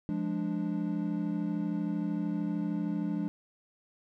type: chord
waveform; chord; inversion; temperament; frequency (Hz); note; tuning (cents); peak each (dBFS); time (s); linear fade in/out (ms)
triangle; D diminished; first; equal; 174.61 / 207.7 / 293.7; F3 / Ab3 / D4; 0 / 0 / 0; -32; 0.09-3.28; 0
effects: none